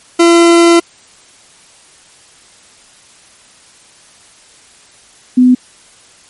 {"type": "tone pair in turn", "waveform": ["40% pulse", "sine"], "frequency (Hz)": [339.5, 251.2], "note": ["F4", "B3"], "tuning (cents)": [-49, 30], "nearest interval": "perfect fourth", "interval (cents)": 521, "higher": "first", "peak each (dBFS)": -3, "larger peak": "neither", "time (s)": [[0.19, 0.8], [5.37, 5.55]], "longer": "first", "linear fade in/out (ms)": 10, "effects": ["white hiss -43 dBFS RMS until 6.29 s", "MP3 48 kbps"]}